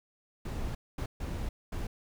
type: noise bursts at uneven times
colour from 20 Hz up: brown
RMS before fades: -35 dBFS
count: 4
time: 0.45-0.75 / 0.98-1.06 / 1.2-1.49 / 1.72-1.87 s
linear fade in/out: 5 ms
effects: none